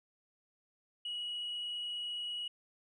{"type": "tone with frequency modulation", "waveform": "sine", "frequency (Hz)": 2914, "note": "F#7", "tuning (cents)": -27, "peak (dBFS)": -35, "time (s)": [1.05, 2.48], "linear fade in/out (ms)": 5, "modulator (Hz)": 29.3, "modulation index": 0.74, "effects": ["tanh soft clip ceiling -34 dBFS"]}